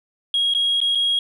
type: tone with dropouts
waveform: sine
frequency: 3287 Hz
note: G#7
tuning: 19 cents flat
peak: -15 dBFS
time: 0.34-1.19 s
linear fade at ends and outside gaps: 2 ms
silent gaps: 0.538-0.548 / 0.804-0.814 / 0.95-0.954 s
effects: tanh soft clip ceiling -14 dBFS